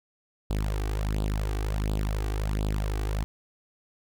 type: tone with flanger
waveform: sawtooth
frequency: 51.91 Hz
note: G#1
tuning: in tune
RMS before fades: -28 dBFS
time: 0.5-3.24 s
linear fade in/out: 0 ms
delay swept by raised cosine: 0.24 to 2.64 ms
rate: 1.4 Hz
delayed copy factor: +0.75
effects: none